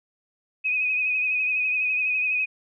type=tone with vibrato; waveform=sine; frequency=2512 Hz; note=D#7; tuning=16 cents sharp; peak=-21 dBFS; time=0.64-2.46 s; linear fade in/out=20 ms; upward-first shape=triangle; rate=12 Hz; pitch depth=45 cents each way; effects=none